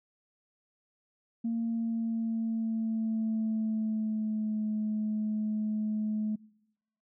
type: tone with pitch glide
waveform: sine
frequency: 229.7 to 214.3 Hz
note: A#3 to A3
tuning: -25 to -45 cents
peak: -27 dBFS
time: 1.44-6.36 s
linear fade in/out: 10 ms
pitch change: -120 cents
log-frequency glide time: 1.61-4.68 s
effects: noise-tail reverb RT60 1.0 s tail -26 dB re dry + tanh soft clip ceiling -24 dBFS